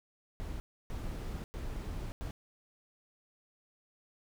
brown noise bursts at uneven times, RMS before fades -39 dBFS, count 4, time 0.4-0.6 / 0.9-1.44 / 1.54-2.12 / 2.21-2.31 s, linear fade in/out 0 ms, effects none

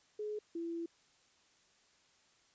sine tone pair in turn, 422.5 / 335.7 Hz, G#4 / E4, +30 / +32 cents, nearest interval major third, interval 398 cents, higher first, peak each -37 / -37 dBFS, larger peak neither, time 0.19-0.39 / 0.55-0.86 s, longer second, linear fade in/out 5 ms, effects white hiss -69 dBFS RMS until 2.54 s + resampled to 16000 Hz

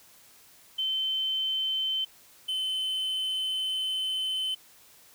sine / triangle tone pair in turn, 3080 / 3057 Hz, G7 / G7, -31 / -44 cents, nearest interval unison, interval 13 cents, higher first, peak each -26 dBFS, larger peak neither, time 0.78-2.05 / 2.48-4.55 s, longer second, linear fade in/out 10 ms, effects white hiss -56 dBFS RMS until 5.14 s

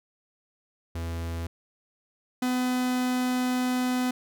45% pulse tone pair in turn, 83.5 / 251.5 Hz, E2 / B3, +23 / +32 cents, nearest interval octave + perfect fifth, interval 1909 cents, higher second, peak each -30 / -24 dBFS, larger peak second, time 0.95-1.47 / 2.42-4.11 s, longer second, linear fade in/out 5 ms, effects none

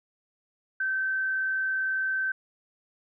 sine tone with frequency modulation, 1545 Hz, G6, 26 cents flat, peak -25 dBFS, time 0.8-2.32 s, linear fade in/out 5 ms, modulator 42.1 Hz, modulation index 0.29, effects none

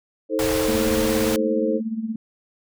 sine chord, A diminished, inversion second, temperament just, 316.8 / 440 / 528 Hz, Eb4 / A4 / C5, +31 / 0 / +16 cents, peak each -24 dBFS, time 0.29-1.81 s, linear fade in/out 50 ms
pink band-stop noise, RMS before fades -27 dBFS, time 0.39-1.36 s, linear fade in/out 0 ms, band 140 to 400 Hz, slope 96 dB/octave
sine tone with tremolo, 222.5 Hz, A3, 20 cents sharp, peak -21 dBFS, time 0.68-2.16 s, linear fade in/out 5 ms, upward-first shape sine, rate 17 Hz, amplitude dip 70%
effects none

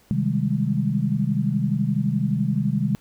sine chord, Ab major seventh, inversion first, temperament equal, 130.81 / 155.56 / 196 / 207.7 Hz, C3 / Eb3 / G3 / Ab3, 0 / 0 / 0 / 0 cents, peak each -25 dBFS, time 0.11-2.95 s, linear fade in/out 0 ms, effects pink hiss -57 dBFS RMS until 3 s

